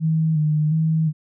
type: tone with vibrato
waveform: sine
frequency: 156 Hz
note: D#3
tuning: 5 cents sharp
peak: -16 dBFS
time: 0-1.13 s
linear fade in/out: 50 ms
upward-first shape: square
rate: 1.4 Hz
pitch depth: 39 cents each way
effects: none